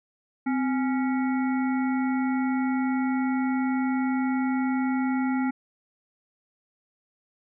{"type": "harmonic tone with a mistuned harmonic", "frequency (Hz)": 277.2, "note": "C#4", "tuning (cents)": 0, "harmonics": [1, 3, 5, 7, 8], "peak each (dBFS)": [-23, -33, -37, -40, -41], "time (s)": [0.46, 5.51], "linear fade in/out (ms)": 10, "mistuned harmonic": 1, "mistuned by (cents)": -120, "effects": []}